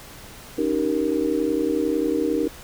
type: chord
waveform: sine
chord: Eb dominant seventh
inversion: third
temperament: just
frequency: 280 / 311.1 / 388.9 / 466.7 Hz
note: Db4 / Eb4 / G4 / Bb4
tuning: +18 / 0 / -14 / +2 cents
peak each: -27 / -23 / -27 / -25 dBFS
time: 0.58-2.48 s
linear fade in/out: 5 ms
effects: pink hiss -42 dBFS RMS until 2.63 s